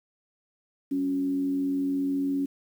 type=tone with frequency modulation; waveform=sine; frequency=277.2 Hz; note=C#4; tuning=in tune; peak=-24 dBFS; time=0.91-2.46 s; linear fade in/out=10 ms; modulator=85.9 Hz; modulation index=0.32; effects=9-bit